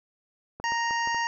clicks, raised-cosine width 1 ms, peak -25 dBFS, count 5, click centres 0.6 / 0.721 / 0.909 / 1.074 / 1.146 s
harmonic tone, 932.3 Hz, A#5, in tune, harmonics 1 / 2 / 3 / 5 / 6 / 7, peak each -27 / -29 / -37 / -41 / -40 / -43 dBFS, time 0.64-1.27 s, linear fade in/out 0 ms
effects none

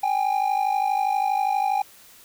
triangle ring-modulated tone, 802 Hz, G5, 39 cents sharp, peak -15 dBFS, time 0.03-1.82 s, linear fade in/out 5 ms, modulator 26.2 Hz, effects white hiss -50 dBFS RMS until 2.24 s

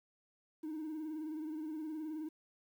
triangle tone with vibrato, 311.1 Hz, D#4, in tune, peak -36 dBFS, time 0.63-2.29 s, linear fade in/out 10 ms, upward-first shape sine, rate 19 Hz, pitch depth 58 cents each way, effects tanh soft clip ceiling -34 dBFS + 11-bit

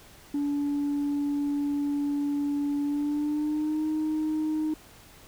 sine tone with pitch glide, 287.5 to 309.9 Hz, D4 to D#4, -37 to -7 cents, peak -23 dBFS, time 0.34-4.74 s, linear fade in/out 5 ms, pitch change +130 cents, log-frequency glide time 2.83-3.85 s, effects tanh soft clip ceiling -23 dBFS + pink hiss -52 dBFS RMS until 5.27 s

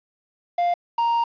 triangle tone pair in turn, 699 / 933.1 Hz, F5 / A#5, +1 / +1 cents, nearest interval perfect fourth, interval 500 cents, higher second, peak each -16 dBFS, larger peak neither, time 0.58-0.74 / 0.98-1.24 s, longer second, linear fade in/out 5 ms, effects resampled to 11025 Hz + 8-bit

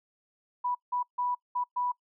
sine tone bursts at uneven times, 984 Hz, B5, 7 cents flat, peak -27 dBFS, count 5, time 0.64-0.75 / 0.92-1.03 / 1.18-1.35 / 1.55-1.64 / 1.76-1.92 s, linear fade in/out 10 ms, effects noise-tail reverb RT60 0.1 s tail -23 dB re dry

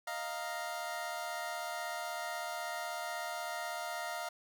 25% pulse chord, Eb suspended second, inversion none, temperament equal, 622.3 / 698.5 / 932.3 Hz, Eb5 / F5 / Bb5, 0 / 0 / 0 cents, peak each -40 / -36 / -40 dBFS, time 0.07-4.29 s, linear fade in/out 5 ms, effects none

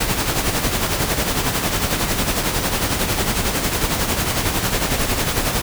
pink noise with tremolo, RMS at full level -18 dBFS, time 0-5.62 s, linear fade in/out 10 ms, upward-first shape sine, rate 11 Hz, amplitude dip 50%, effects none

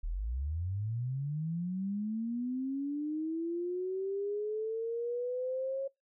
sine linear sweep, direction up, 35.19 to 547 Hz, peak -32 dBFS, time 0.03-5.88 s, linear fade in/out 10 ms, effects noise-tail reverb RT60 0.2 s tail -26 dB re dry

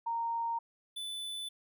sine / square tone pair in turn, 926 / 3496 Hz, A#5 / A7, -12 / -12 cents, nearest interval octave + major seventh, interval 2300 cents, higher second, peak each -31 / -38 dBFS, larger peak first, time 0.06-0.59 / 0.96-1.49 s, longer neither, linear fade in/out 10 ms, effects none

